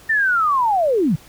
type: linear sweep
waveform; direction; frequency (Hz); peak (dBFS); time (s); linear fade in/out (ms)
sine; down; 1819 to 130; -14; 0.09-1.16; 10
effects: pink hiss -46 dBFS RMS until 1.28 s